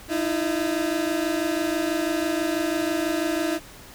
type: tone pair together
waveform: 30% pulse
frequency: 310 / 336.1 Hz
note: D#4 / E4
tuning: -6 / +34 cents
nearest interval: minor second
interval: 140 cents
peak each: -23 / -23 dBFS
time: 0.08-3.6 s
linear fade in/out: 50 ms
effects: pink hiss -45 dBFS RMS until 3.94 s